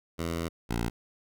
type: tone pair in turn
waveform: 10% pulse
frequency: 83.6 / 57.93 Hz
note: E2 / A#1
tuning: +25 / -10 cents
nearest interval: tritone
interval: 635 cents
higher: first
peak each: -22 / -20 dBFS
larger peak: second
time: 0.18-0.49 / 0.69-0.9 s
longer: first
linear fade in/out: 20 ms
effects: none